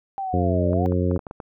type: linear two-way sweep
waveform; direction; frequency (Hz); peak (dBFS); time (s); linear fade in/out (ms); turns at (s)
sine; down then up; 792 to 589 to 753; -25; 0.18-0.86; 0; 0.69
type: harmonic tone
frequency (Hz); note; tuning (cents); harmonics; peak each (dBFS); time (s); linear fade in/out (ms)
89.9; F#2; -49; 1 / 2 / 3 / 4 / 5 / 6; -22 / -25 / -27 / -28 / -29 / -30; 0.33-1.18; 10
type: clicks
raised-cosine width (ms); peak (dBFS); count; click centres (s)
1; -20; 9; 0.732 / 0.861 / 0.922 / 1.113 / 1.162 / 1.192 / 1.268 / 1.311 / 1.402
effects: none